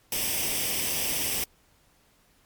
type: noise with comb filter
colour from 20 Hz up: white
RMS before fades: -28 dBFS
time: 0.12-1.44 s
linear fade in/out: 2 ms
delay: 0.36 ms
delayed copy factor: +0.65
effects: pink hiss -63 dBFS RMS until 2.45 s + MP3 96 kbps